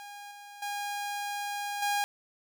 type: tone with level steps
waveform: sawtooth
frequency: 816 Hz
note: G#5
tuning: 31 cents flat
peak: -39 / -42 / -29 / -23 dBFS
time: 0-2.04 s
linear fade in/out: 0 ms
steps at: 0.31 / 0.62 / 1.82 s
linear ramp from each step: 5 ms
effects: none